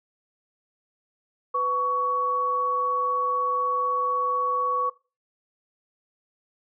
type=tone pair together; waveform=sine; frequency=499.3 / 1121 Hz; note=B4 / C#6; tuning=+19 / +19 cents; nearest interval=octave + major second; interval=1400 cents; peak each=-30 / -22 dBFS; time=1.54-4.9 s; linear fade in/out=10 ms; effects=noise-tail reverb RT60 0.3 s tail -19 dB re dry